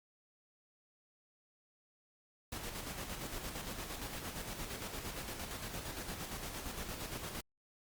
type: noise with tremolo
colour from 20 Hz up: pink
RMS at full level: -42 dBFS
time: 2.52-7.41 s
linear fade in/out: 5 ms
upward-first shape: square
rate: 8.7 Hz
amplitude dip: 40%
effects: Opus 48 kbps